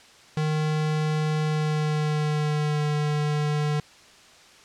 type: tone with pitch glide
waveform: square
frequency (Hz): 154 to 149.36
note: D#3 to D3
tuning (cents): -17 to +30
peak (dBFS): -23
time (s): 0.37-3.8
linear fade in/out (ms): 2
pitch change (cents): -53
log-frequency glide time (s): 1.44-2.86
effects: white hiss -51 dBFS RMS until 4.64 s + low-pass 6000 Hz 12 dB/octave